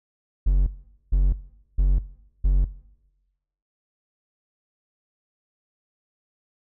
triangle tone bursts, 46.25 Hz, F#1, in tune, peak -13 dBFS, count 4, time 0.46-2.65 s, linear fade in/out 10 ms, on 210 ms, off 450 ms, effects noise-tail reverb RT60 1.0 s tail -19 dB re dry

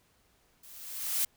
blue noise with level ramp, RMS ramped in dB -53 to -27 dBFS, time 0.63-1.25 s, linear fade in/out 5 ms, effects pink hiss -68 dBFS RMS until 1.36 s

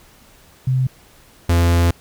sine / 45% pulse tone pair in turn, 129.7 / 85.51 Hz, C3 / F2, -15 / -36 cents, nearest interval perfect fifth, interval 721 cents, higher first, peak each -14 / -12 dBFS, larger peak second, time 0.67-0.87 / 1.49-1.91 s, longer second, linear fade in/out 5 ms, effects pink hiss -49 dBFS RMS until 2 s

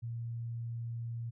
sine tone, 116.7 Hz, A#2, 2 cents sharp, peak -36 dBFS, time 0.02-1.31 s, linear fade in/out 20 ms, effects none

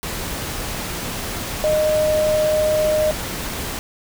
sine tone in noise, 615 Hz, D#5, 20 cents flat, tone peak -15 dBFS, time 1.64-3.11 s, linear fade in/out 0 ms, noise pink, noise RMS -27 dBFS, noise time 0.03-3.79 s, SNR +9 dB, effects none

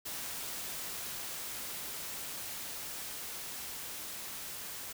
white noise with level ramp, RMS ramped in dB -40 to -43 dBFS, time 0.05-4.93 s, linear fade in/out 10 ms, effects none

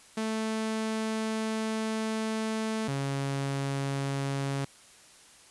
sawtooth tone pair in turn, 220 / 138.1 Hz, A3 / C#3, 0 / -6 cents, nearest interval minor sixth, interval 806 cents, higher first, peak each -25 dBFS, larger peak neither, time 0.17-2.88 / 2.88-4.65 s, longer first, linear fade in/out 5 ms, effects white hiss -55 dBFS RMS until 5.5 s + resampled to 24000 Hz

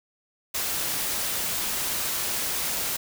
white noise, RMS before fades -28 dBFS, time 0.54-2.97 s, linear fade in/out 10 ms, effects none

